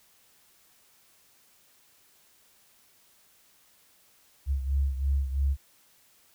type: beating tone pair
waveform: sine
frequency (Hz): 68.1 / 71.1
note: C#2 / C#2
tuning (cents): -30 / +45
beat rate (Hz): 3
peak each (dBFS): -25 / -31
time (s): 4.46-5.57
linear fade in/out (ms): 50
effects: white hiss -62 dBFS RMS until 6.34 s